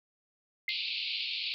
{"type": "tone with exponential decay", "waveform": "sine", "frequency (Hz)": 2093, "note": "C7", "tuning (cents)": 0, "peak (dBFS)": -27, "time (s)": [0.68, 0.79], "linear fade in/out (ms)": 2, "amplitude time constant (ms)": 22}
{"type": "band-pass noise", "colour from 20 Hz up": "white", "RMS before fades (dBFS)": -35, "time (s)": [0.69, 1.54], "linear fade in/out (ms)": 0, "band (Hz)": [2300, 4600], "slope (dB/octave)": 96}
{"effects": []}